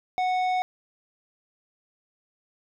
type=tone with tanh clipping; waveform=sine; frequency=737 Hz; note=F#5; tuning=7 cents flat; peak=-24 dBFS; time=0.18-0.62 s; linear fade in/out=0 ms; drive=11 dB; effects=none